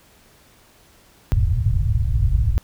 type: low-pass noise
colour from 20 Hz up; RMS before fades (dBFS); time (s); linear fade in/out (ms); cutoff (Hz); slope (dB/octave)
white; -18; 1.32-2.58; 0; 120; 48
effects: pink hiss -53 dBFS RMS until 2.63 s